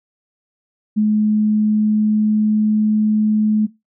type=tone with pitch glide; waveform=sine; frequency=212.8 to 214 Hz; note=G#3 to A3; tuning=+42 to -48 cents; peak=-12 dBFS; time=0.96-3.67 s; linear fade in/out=20 ms; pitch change=+10 cents; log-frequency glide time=1.11-2.91 s; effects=noise-tail reverb RT60 0.2 s tail -19 dB re dry